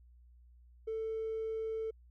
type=tone with hard clipping; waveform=sine; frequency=443.7 Hz; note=A4; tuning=14 cents sharp; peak=-35 dBFS; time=0.87-1.91 s; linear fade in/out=10 ms; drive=1 dB; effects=added 60 Hz sine -57 dBFS peak until 2.1 s